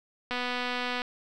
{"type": "click train", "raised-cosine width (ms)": 0.3, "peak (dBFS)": -16, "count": 176, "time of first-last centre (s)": [0.31, 1.019], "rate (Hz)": 247, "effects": []}